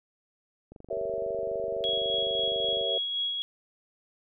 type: click train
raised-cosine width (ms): 2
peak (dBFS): -33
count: 51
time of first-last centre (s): 0.72-2.812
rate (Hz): 23.9
type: chord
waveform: sine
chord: G diminished seventh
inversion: none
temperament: equal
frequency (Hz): 392 / 466.2 / 554.4 / 659.3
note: G4 / Bb4 / Db5 / Fb5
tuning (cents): 0 / 0 / 0 / 0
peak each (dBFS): -37 / -34 / -34 / -33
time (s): 0.9-2.98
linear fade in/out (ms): 5
type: tone with tremolo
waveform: sine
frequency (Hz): 3322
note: G#7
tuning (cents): 0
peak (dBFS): -26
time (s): 1.84-3.42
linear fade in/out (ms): 0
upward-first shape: sine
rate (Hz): 3.8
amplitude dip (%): 35
effects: none